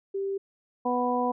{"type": "tone", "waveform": "sine", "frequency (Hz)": 392.2, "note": "G4", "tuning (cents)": 1, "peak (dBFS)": -27, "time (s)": [0.14, 0.38], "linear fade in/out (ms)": 10}
{"type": "harmonic tone", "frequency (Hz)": 246.9, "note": "B3", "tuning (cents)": 0, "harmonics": [1, 2, 3, 4], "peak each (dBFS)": [-29, -29, -29, -29], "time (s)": [0.85, 1.32], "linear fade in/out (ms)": 10}
{"effects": []}